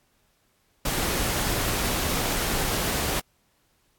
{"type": "noise", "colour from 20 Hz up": "pink", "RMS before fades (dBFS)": -26, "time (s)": [0.85, 3.2], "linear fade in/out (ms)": 5, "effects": ["pink hiss -67 dBFS RMS until 3.98 s", "AAC 64 kbps"]}